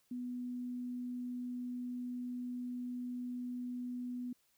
sine tone, 246.9 Hz, B3, in tune, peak -38 dBFS, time 0.11-4.33 s, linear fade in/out 5 ms, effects white hiss -74 dBFS RMS until 4.57 s

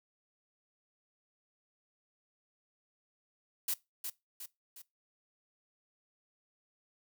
blue noise with echo, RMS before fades -33 dBFS, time 3.68-3.74 s, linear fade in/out 5 ms, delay 360 ms, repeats 3, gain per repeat -6 dB, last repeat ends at 4.82 s, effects noise-tail reverb RT60 0.2 s tail -20 dB re dry

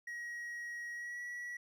triangle tone with pitch glide, 1900 to 1935.4 Hz, A#6 to B6, +33 to -36 cents, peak -39 dBFS, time 0.07-1.57 s, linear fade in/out 5 ms, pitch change +31 cents, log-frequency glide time 0.94-1.21 s, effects none

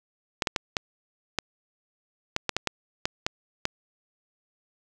clicks, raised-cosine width 0.2 ms, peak -7 dBFS, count 12, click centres 0.422 / 0.472 / 0.562 / 0.768 / 1.387 / 2.364 / 2.493 / 2.566 / 2.673 / 3.055 / 3.265 / 3.654 s, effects none

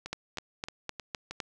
two click trains, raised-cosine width 0.2 ms, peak -21 / -16 dBFS, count 5 / 6, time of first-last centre 0.06-1.31 / 0.13-1.402 s, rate 3.2 / 3.93 Hz, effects none

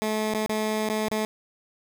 15% pulse tone with dropouts, 215.9 Hz, A3, 33 cents flat, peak -18 dBFS, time 0.02-1.25 s, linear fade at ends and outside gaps 0 ms, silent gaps 0.339-0.347 / 0.461-0.494 / 0.889-0.898 / 1.085-1.114 s, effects none

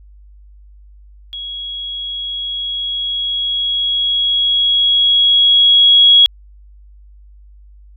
sine tone with level ramp, 3322 Hz, G#7, in tune, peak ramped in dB -24 to -4 dBFS, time 1.33-6.26 s, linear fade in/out 0 ms, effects added 50 Hz sine -39 dBFS peak until 7.96 s

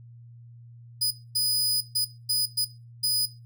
sawtooth tone bursts at uneven times, 4978 Hz, D#8, in tune, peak -19 dBFS, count 6, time 1.01-1.11 / 1.35-1.81 / 1.95-2.05 / 2.29-2.46 / 2.57-2.65 / 3.03-3.26 s, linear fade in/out 10 ms, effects noise-tail reverb RT60 0.3 s tail -18 dB re dry + added 118 Hz sine -45 dBFS peak until 3.45 s

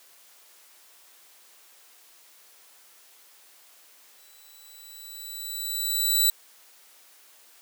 10% pulse tone with exponential growth, 3956 Hz, B7, 2 cents sharp, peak -10 dBFS, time 4.18-6.3 s, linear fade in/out 2 ms, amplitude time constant 460 ms, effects white hiss -55 dBFS RMS until 7.61 s + high-pass 400 Hz 12 dB/octave

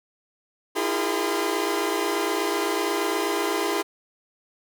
sawtooth tone cluster, 318.9 / 347.1 / 405.8 / 462 / 1021 Hz, D#4 / F4 / G#4 / A#4 / C6, +43 / -11 / -40 / -16 / -43 cents, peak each -26 / -26 / -23 / -29 / -27 dBFS, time 0.75-3.83 s, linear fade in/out 20 ms, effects none

